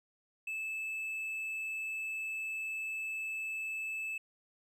triangle tone, 2619 Hz, E7, 12 cents flat, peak -34 dBFS, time 0.47-4.18 s, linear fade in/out 5 ms, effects none

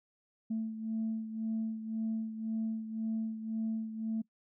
sine beating tone pair, 221.6 / 223.5 Hz, A3 / A3, +13 / +27 cents, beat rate 1.9 Hz, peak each -33 / -39 dBFS, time 0.5-4.22 s, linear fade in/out 10 ms, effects noise-tail reverb RT60 0.1 s tail -22 dB re dry + tanh soft clip ceiling -27 dBFS

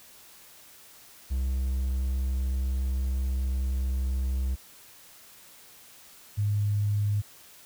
triangle / sine tone pair in turn, 65 / 103.18 Hz, C2 / G#2, -11 / -11 cents, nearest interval minor sixth, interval 800 cents, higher second, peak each -23 dBFS, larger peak neither, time 1.3-4.56 / 6.37-7.22 s, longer first, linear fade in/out 20 ms, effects white hiss -52 dBFS RMS until 7.65 s

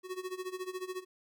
square tone with tremolo, 370 Hz, F#4, in tune, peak -35 dBFS, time 0.03-1.05 s, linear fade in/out 50 ms, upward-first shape sine, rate 14 Hz, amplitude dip 85%, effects none

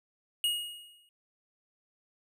square tone with exponential decay, 2876 Hz, F#7, 50 cents flat, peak -25 dBFS, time 0.44-1.09 s, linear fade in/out 1 ms, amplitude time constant 140 ms, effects none

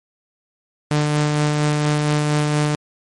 sawtooth tone with tremolo, 149.3 Hz, D3, 29 cents sharp, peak -11 dBFS, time 0.91-2.75 s, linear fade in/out 0 ms, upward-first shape sine, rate 4.3 Hz, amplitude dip 25%, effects MP3 48 kbps

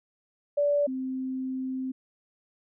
sine tone pair in turn, 579 / 260.5 Hz, D5 / C4, -25 / -7 cents, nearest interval octave + major second, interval 1382 cents, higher first, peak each -21 / -29 dBFS, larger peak first, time 0.57-0.87 / 0.87-1.92 s, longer second, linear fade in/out 10 ms, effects none

